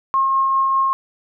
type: tone with tremolo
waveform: sine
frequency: 1075 Hz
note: C6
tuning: 47 cents sharp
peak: -13 dBFS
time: 0.14-0.93 s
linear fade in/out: 0 ms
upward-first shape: triangle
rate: 5 Hz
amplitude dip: 25%
effects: none